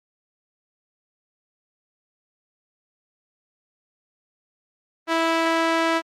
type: tone with band-pass filter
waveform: sawtooth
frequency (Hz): 328.5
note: E4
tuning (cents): -6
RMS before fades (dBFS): -21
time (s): 5.07-6.02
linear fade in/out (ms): 50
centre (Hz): 1400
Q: 0.64
effects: Opus 24 kbps